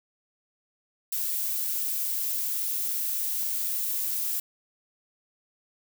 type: noise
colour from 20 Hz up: violet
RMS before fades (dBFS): -29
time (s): 1.12-4.4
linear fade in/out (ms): 5
effects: none